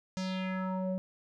square tone with low-pass filter sweep, 187.2 Hz, F#3, 20 cents sharp, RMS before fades -34 dBFS, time 0.17-0.98 s, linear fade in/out 0 ms, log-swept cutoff 6200 to 440 Hz, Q 2.7, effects none

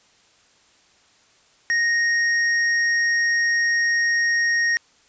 sine tone with hard clipping, 1864.7 Hz, A#6, in tune, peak -19 dBFS, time 1.7-4.77 s, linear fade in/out 0 ms, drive 9 dB, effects white hiss -57 dBFS RMS until 5.08 s + resampled to 16000 Hz

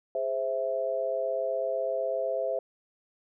sine chord, Ab augmented, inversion none, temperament equal, 415.3 / 523.3 / 659.3 Hz, Ab4 / C5 / E5, 0 / 0 / 0 cents, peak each -36 / -30 / -30 dBFS, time 0.15-2.59 s, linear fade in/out 2 ms, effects none

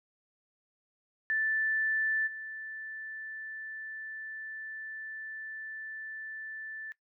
sine tone with level steps, 1760 Hz, A6, in tune, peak -27 / -39 dBFS, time 1.3-6.92 s, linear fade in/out 0 ms, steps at 2.26 s, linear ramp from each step 20 ms, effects noise-tail reverb RT60 0.1 s tail -18 dB re dry

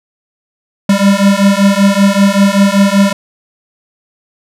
square beating tone pair, 196 / 201.2 Hz, G3 / G3, 0 / +45 cents, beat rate 5.2 Hz, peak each -10 dBFS, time 0.89-3.13 s, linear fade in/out 5 ms, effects low-pass 11000 Hz 12 dB/octave

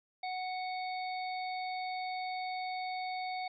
harmonic tone, 740 Hz, F#5, in tune, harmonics 1 / 3 / 5 / 6, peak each -36 / -43 / -51 / -48 dBFS, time 0.23-3.48 s, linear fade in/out 5 ms, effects none

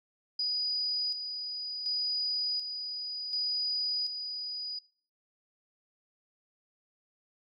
sine tone with tremolo, 4931 Hz, D#8, 16 cents flat, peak -28 dBFS, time 0.39-4.79 s, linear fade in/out 5 ms, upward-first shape square, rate 0.68 Hz, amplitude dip 50%, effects noise-tail reverb RT60 0.5 s tail -24 dB re dry

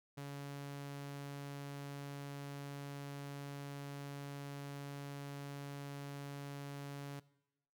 sawtooth tone, 141.4 Hz, C#3, 35 cents sharp, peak -40 dBFS, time 0.17-7.2 s, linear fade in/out 10 ms, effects noise-tail reverb RT60 0.9 s tail -20 dB re dry

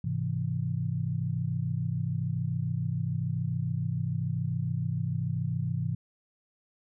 sine chord, Ab augmented, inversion none, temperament equal, 103.83 / 130.81 / 164.81 Hz, Ab2 / C3 / E3, 0 / 0 / 0 cents, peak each -33 / -31 / -32 dBFS, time 0.04-5.95 s, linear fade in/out 5 ms, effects none

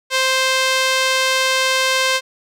sawtooth tone with band-pass filter, 523.3 Hz, C5, in tune, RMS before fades -17 dBFS, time 0.1-2.21 s, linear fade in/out 50 ms, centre 3500 Hz, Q 0.67, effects none

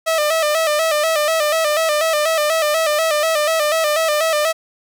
sawtooth tone with vibrato, 623 Hz, D#5, 2 cents sharp, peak -11 dBFS, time 0.06-4.53 s, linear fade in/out 20 ms, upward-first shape square, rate 4.1 Hz, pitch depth 69 cents each way, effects none

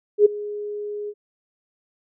sine tone with ADSR envelope, 415.3 Hz, G#4, in tune, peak -7 dBFS, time 0.18-1.14 s, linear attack 74 ms, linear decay 12 ms, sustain -20 dB, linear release 52 ms, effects none

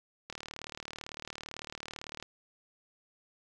click train, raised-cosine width 0.2 ms, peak -23 dBFS, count 74, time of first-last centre 0.3-2.226 s, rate 37.9 Hz, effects none

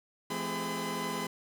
sawtooth tone cluster, 169 / 214.6 / 259 / 406 / 1012 Hz, E3 / A3 / C4 / G#4 / B5, +43 / -43 / -17 / -39 / +42 cents, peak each -37 / -36 / -37 / -36 / -33 dBFS, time 0.3-1.27 s, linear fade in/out 5 ms, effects none

